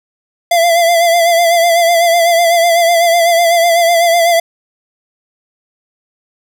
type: tone with vibrato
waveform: square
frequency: 680 Hz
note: F5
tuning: 46 cents flat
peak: -8 dBFS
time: 0.51-4.4 s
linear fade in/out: 5 ms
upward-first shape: sine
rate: 8 Hz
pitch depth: 48 cents each way
effects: none